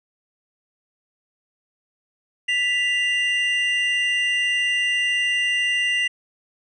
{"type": "tone pair together", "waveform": "triangle", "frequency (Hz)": [1975.7, 2794], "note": ["B6", "F7"], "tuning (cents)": [0, 0], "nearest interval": "tritone", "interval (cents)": 600, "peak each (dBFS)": -20, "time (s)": [2.48, 6.08], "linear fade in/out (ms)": 10, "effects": ["resampled to 24000 Hz"]}